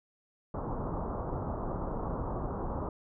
pink low-pass noise, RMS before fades -35 dBFS, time 0.54-2.89 s, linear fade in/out 2 ms, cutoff 1200 Hz, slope 48 dB/octave, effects none

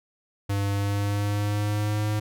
square tone with pitch glide, 100.1 to 106.05 Hz, G2 to G#2, +37 to +37 cents, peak -24 dBFS, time 0.49-2.2 s, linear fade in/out 10 ms, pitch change +100 cents, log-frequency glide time 0.72-2.08 s, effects none

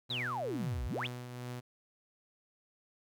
sawtooth tone with tremolo, 123.47 Hz, B2, in tune, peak -35 dBFS, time 0.09-1.61 s, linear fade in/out 20 ms, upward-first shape triangle, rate 2.3 Hz, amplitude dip 45%
sine exponential two-way sweep, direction down then up, 4101 to 51.91 to 3827 Hz, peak -34 dBFS, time 0.1-1.07 s, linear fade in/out 5 ms, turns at 0.85 s
effects none

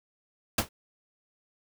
pink noise with exponential decay, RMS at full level -19 dBFS, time 0.58-0.69 s, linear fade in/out 5 ms, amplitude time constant 22 ms, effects none

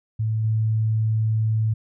sine tone with level steps, 110 Hz, A2, in tune, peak -20 / -18 dBFS, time 0.19-1.74 s, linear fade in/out 10 ms, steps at 0.44 s, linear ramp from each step 2 ms, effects none

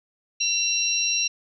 sine tone cluster, 2732 / 3991 / 5620 Hz, F7 / B7 / F8, -39 / +17 / +10 cents, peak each -26 / -26 / -24 dBFS, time 0.4-1.28 s, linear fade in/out 10 ms, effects none

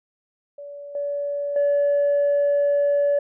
sine tone with level steps, 573 Hz, D5, 43 cents flat, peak -34 / -23 / -15 dBFS, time 0.58-3.19 s, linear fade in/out 5 ms, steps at 0.95 / 1.56 s, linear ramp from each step 2 ms, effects tanh soft clip ceiling -14 dBFS

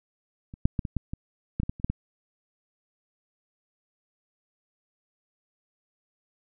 clicks, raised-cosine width 5 ms, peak -28 / -7 / -13 / -19 / -14 / -20 / -14 / -18 / -17 / -30 / -11 / -15 dBFS, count 12, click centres 0.539 / 0.655 / 0.792 / 0.852 / 0.967 / 1.135 / 1.6 / 1.633 / 1.695 / 1.799 / 1.845 / 1.9 s, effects none

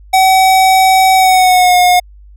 square tone with pitch glide, 758 to 720 Hz, F#5 to F#5, +42 to -47 cents, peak -6 dBFS, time 0.13-2 s, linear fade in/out 10 ms, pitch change -89 cents, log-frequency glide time 1.15-1.76 s, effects added 50 Hz sine -35 dBFS peak until 2.36 s

